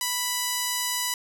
5% pulse tone, 987.8 Hz, B5, in tune, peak -13 dBFS, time 0.01-1.14 s, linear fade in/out 2 ms, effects none

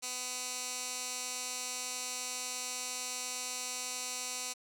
15% pulse tone with band-pass filter, 251.5 Hz, B3, 32 cents sharp, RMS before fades -39 dBFS, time 0.02-4.54 s, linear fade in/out 20 ms, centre 7200 Hz, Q 1.5, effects none

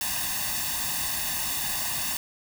white noise with comb filter, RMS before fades -29 dBFS, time 0.01-2.17 s, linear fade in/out 0 ms, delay 1.1 ms, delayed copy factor +1, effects none

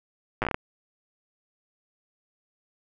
slowing click train, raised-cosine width 0.5 ms, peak -11 dBFS, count 8, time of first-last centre 0.42-0.544 s, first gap 8 ms, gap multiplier 1.26, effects none

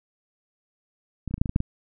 clicks, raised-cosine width 5 ms, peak -18 / -25 / -12 / -27 / -7 / -15 / -15 / -8 / -13 dBFS, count 9, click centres 1.277 / 1.31 / 1.341 / 1.38 / 1.415 / 1.458 / 1.494 / 1.561 / 1.604 s, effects none

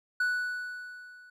triangle tone with level ramp, 1480 Hz, F#6, in tune, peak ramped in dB -22 to -49 dBFS, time 0.2-1.3 s, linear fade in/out 5 ms, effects none

